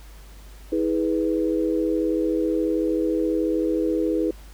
sine chord, E major, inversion none, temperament equal with one note detuned, 321.5 / 415.3 / 493.9 Hz, E4 / G#4 / B4, -43 / 0 / 0 cents, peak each -22 / -26 / -26 dBFS, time 0.72-4.31 s, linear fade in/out 5 ms, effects added 50 Hz sine -41 dBFS peak until 4.53 s + pink hiss -51 dBFS RMS until 4.53 s

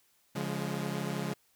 sawtooth chord, Db major, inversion none, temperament equal with one note detuned, 141.42 / 174.61 / 207.7 Hz, Db3 / F3 / Ab3, +35 / 0 / 0 cents, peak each -33 dBFS, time 0.35-1.34 s, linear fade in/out 10 ms, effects white hiss -69 dBFS RMS until 1.55 s

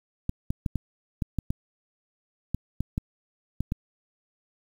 clicks, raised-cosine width 5 ms, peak -14 dBFS, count 12, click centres 0.294 / 0.505 / 0.662 / 0.757 / 1.222 / 1.387 / 1.505 / 2.546 / 2.806 / 2.979 / 3.606 / 3.721 s, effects 8-bit

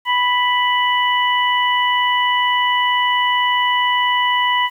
harmonic tone, 987.8 Hz, B5, in tune, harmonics 1 / 2 / 3, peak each -16 / -19 / -21 dBFS, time 0.05-4.7 s, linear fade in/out 50 ms, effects 8-bit

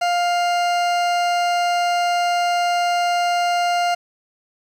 40% pulse tone, 702 Hz, F5, 9 cents sharp, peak -16 dBFS, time 0.01-3.95 s, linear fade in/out 10 ms, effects low-pass 6000 Hz 12 dB/octave + 7-bit

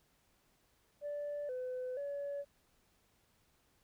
sine tone with pitch steps, 583 / 506 / 568 Hz, D5 / B4 / C#5, -13 / +42 / +42 cents, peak -36 dBFS, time 1.01-2.45 s, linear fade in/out 50 ms, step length 480 ms, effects tanh soft clip ceiling -35 dBFS + pink hiss -73 dBFS RMS until 3.83 s

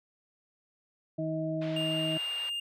harmonic tone, 158.8 Hz, D#3, 36 cents sharp, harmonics 1 / 2 / 4, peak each -34 / -34 / -34 dBFS, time 1.18-2.18 s, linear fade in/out 10 ms
white band-pass noise, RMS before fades -47 dBFS, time 1.61-2.5 s, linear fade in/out 10 ms, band 530 to 3400 Hz, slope 24 dB/octave
triangle tone, 2812 Hz, F7, 11 cents sharp, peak -30 dBFS, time 1.76-2.6 s, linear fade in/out 5 ms
effects none

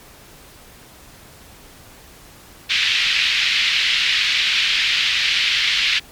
pink band-pass noise, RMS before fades -18 dBFS, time 2.69-6 s, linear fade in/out 20 ms, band 2200 to 4000 Hz, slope 24 dB/octave, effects pink hiss -44 dBFS RMS until 6.11 s + MP3 96 kbps

